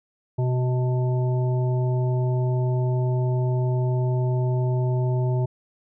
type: harmonic tone with a mistuned harmonic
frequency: 126.4 Hz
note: B2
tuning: 41 cents sharp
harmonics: 1 / 3 / 5 / 7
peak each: -20 / -30 / -34 / -37 dBFS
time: 0.38-5.46 s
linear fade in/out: 10 ms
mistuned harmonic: 3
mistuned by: -20 cents
effects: none